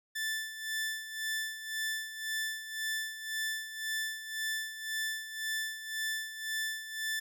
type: tone with tremolo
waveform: sawtooth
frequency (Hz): 1760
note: A6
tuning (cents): 0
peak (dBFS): -28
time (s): 0.15-7.2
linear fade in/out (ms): 10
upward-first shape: sine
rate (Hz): 1.9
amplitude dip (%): 70
effects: none